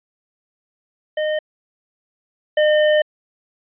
square tone pair in turn, 614 / 607.6 Hz, D#5 / D#5, -23 / -41 cents, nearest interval unison, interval 18 cents, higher first, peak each -19 / -13 dBFS, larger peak second, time 1.17-1.39 / 2.57-3.02 s, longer second, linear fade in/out 5 ms, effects resampled to 8000 Hz

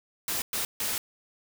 white noise bursts at uneven times, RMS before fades -30 dBFS, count 3, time 0.28-0.42 / 0.53-0.65 / 0.8-0.98 s, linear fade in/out 2 ms, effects none

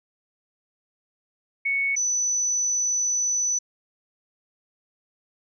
sine tone pair in turn, 2216 / 5981 Hz, C#7 / F#8, -1 / +18 cents, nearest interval octave + perfect fourth, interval 1719 cents, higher second, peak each -21 dBFS, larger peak neither, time 1.65-1.96 / 1.96-3.59 s, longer second, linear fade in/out 10 ms, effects none

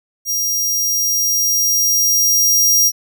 sawtooth tone with level ramp, 5700 Hz, F8, 34 cents sharp, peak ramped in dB -14 to -7 dBFS, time 0.25-2.92 s, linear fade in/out 50 ms, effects none

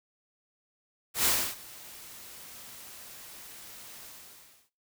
white noise with ADSR envelope, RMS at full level -24 dBFS, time 1.14-4.7 s, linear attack 110 ms, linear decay 300 ms, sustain -23 dB, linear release 650 ms, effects noise-tail reverb RT60 0.3 s tail -18 dB re dry

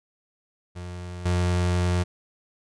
35% pulse tone with level steps, 88.9 Hz, F2, 31 cents sharp, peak -32 / -19 dBFS, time 0.75-2.04 s, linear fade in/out 20 ms, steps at 1.25 s, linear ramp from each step 10 ms, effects resampled to 22050 Hz

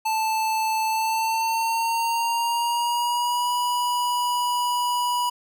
square tone with pitch glide, 880 to 976.4 Hz, A5 to B5, 0 to -20 cents, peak -22 dBFS, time 0.05-5.3 s, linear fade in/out 10 ms, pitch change +180 cents, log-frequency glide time 0.87-3.53 s, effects none

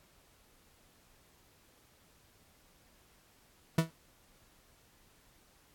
40% pulse tone with exponential decay, 162.9 Hz, E3, 20 cents flat, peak -20 dBFS, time 3.78-3.91 s, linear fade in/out 5 ms, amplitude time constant 27 ms, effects pink hiss -65 dBFS RMS until 5.74 s + AAC 64 kbps

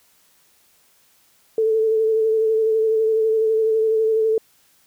sine tone with vibrato, 441.3 Hz, A4, 5 cents sharp, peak -15 dBFS, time 1.58-4.38 s, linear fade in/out 2 ms, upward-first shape sine, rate 12 Hz, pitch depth 24 cents each way, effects white hiss -58 dBFS RMS until 4.86 s

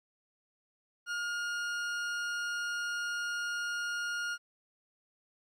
40% pulse tone, 1422 Hz, F6, 31 cents sharp, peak -32 dBFS, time 1.06-4.38 s, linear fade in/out 50 ms, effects low-pass 7000 Hz 12 dB/octave + 12-bit

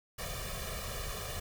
pink noise with comb filter, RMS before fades -39 dBFS, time 0.18-1.4 s, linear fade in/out 10 ms, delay 1.7 ms, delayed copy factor +0.9, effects none

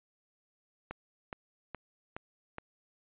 click train, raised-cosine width 0.5 ms, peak -24 dBFS, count 5, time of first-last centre 0.91-2.584 s, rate 2.39 Hz, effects resampled to 8000 Hz

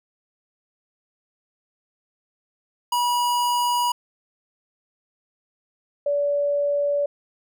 square / sine tone pair in turn, 969 / 575 Hz, B5 / D5, -33 / -37 cents, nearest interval major sixth, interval 904 cents, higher first, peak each -20 / -19 dBFS, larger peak second, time 2.92-3.92 / 6.06-7.06 s, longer neither, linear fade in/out 5 ms, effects none

